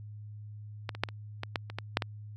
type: clicks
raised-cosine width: 0.3 ms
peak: -17 / -25 / -10 / -26 / -18 / -13 / -25 / -18 / -8 / -15 dBFS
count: 10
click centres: 0.892 / 0.95 / 1.036 / 1.088 / 1.434 / 1.558 / 1.7 / 1.786 / 1.971 / 2.022 s
effects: added 105 Hz sine -42 dBFS peak until 2.36 s